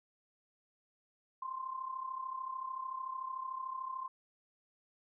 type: tone with amplitude modulation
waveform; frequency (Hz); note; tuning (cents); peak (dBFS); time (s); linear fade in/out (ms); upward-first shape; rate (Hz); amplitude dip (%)
sine; 1046.5; C6; 0; -35; 1.42-4.08; 5; sine; 33.5; 70
effects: none